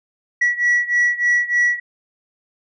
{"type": "beating tone pair", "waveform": "sine", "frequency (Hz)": [1936, 1939.3], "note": ["B6", "B6"], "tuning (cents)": [-35, -32], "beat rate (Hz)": 3.3, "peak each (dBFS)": [-15, -17], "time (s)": [0.41, 1.8], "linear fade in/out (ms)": 10, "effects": ["tanh soft clip ceiling -11 dBFS"]}